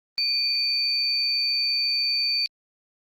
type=tone pair together; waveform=sine; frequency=2421 / 4566 Hz; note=D#7 / D8; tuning=-48 / -50 cents; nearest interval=major seventh; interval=1098 cents; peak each=-30 / -21 dBFS; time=0.18-2.46 s; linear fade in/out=0 ms; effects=tanh soft clip ceiling -14 dBFS + Opus 24 kbps